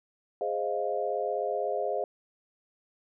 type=chord; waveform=sine; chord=F minor seventh; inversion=first; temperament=equal; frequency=415.3 / 523.3 / 622.3 / 698.5 Hz; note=Ab4 / C5 / Eb5 / F5; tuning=0 / 0 / 0 / 0 cents; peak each=-33 dBFS; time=0.41-2.04 s; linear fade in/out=2 ms; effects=none